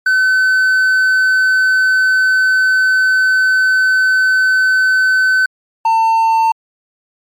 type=tone pair in turn; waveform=triangle; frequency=1520 / 900.4 Hz; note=F#6 / A5; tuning=+46 / +40 cents; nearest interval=major sixth; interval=906 cents; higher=first; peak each=-7 dBFS; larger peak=neither; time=0.06-5.46 / 5.85-6.52 s; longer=first; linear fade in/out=5 ms; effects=MP3 96 kbps